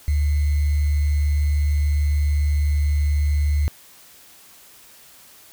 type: tone with sample-and-hold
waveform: sine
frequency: 73.42 Hz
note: D2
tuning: in tune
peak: -16 dBFS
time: 0.08-3.68 s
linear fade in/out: 0 ms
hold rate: 2100 Hz
effects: white hiss -48 dBFS RMS until 5.52 s